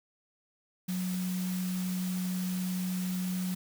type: tone in noise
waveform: sine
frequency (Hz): 183.3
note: F#3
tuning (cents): -16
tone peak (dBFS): -30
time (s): 0.88-3.55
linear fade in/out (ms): 10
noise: white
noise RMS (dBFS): -43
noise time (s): 0.88-3.55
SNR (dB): +10
effects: none